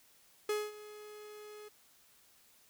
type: tone with ADSR envelope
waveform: 45% pulse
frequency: 421.2 Hz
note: G#4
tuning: 24 cents sharp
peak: -30 dBFS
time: 0.49-1.69 s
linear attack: 4 ms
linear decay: 220 ms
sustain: -18 dB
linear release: 13 ms
effects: white hiss -65 dBFS RMS until 2.69 s